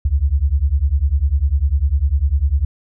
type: beating tone pair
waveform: sine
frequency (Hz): 65.41 / 75.41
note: C2 / D2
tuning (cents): 0 / +46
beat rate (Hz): 10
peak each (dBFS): -16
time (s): 0.05-2.65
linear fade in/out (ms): 5
effects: none